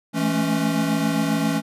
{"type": "chord", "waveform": "square", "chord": "A major seventh", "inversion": "second", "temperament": "equal with one note detuned", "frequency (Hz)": [164.81, 212.5, 220, 277.2], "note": ["E3", "G#3", "A3", "C#4"], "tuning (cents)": [0, 40, 0, 0], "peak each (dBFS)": [-26, -27, -27, -24], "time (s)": [0.13, 1.62], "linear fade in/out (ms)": 50, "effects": ["resampled to 32000 Hz"]}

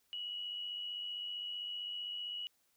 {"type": "tone with amplitude modulation", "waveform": "sine", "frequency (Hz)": 2923, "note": "F#7", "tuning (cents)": -22, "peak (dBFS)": -37, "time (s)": [0.13, 2.47], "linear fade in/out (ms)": 0, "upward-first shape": "sine", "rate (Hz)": 95.5, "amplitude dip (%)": 40, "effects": ["white hiss -75 dBFS RMS until 2.76 s"]}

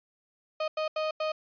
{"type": "tone bursts at uneven times", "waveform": "35% pulse", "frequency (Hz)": 622.3, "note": "D#5", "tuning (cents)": 0, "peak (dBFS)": -26, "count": 4, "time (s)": [[0.6, 0.68], [0.77, 0.88], [0.96, 1.11], [1.2, 1.32]], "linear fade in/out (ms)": 5, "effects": ["resampled to 11025 Hz"]}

